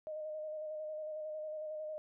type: tone with vibrato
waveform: sine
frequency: 617 Hz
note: D#5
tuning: 15 cents flat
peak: -39 dBFS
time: 0.07-1.98 s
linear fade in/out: 0 ms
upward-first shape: square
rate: 11 Hz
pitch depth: 20 cents each way
effects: none